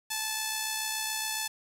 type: tone with amplitude modulation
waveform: 5% pulse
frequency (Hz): 872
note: A5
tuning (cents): -16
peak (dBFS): -17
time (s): 0.1-1.48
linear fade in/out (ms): 10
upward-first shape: sine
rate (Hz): 67.1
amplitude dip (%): 30
effects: 9-bit